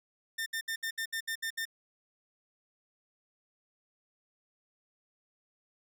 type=tone bursts; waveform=sawtooth; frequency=1805 Hz; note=A6; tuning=44 cents sharp; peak=-29 dBFS; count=9; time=0.38-1.654 s; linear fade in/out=10 ms; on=82 ms; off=67 ms; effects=none